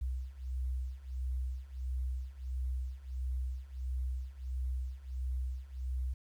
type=beating tone pair; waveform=sine; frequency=63 / 64.5 Hz; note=B1 / C2; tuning=+35 / -24 cents; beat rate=1.5 Hz; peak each=-38 / -36 dBFS; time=0.01-6.14 s; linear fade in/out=10 ms; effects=tanh soft clip ceiling -27 dBFS + 11-bit